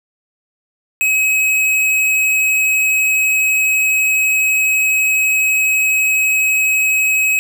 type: tone with hard clipping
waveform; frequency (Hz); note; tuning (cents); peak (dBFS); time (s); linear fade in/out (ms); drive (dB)
sine; 2552; D#7; +43; -13; 1.01-7.39; 0; 15
effects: none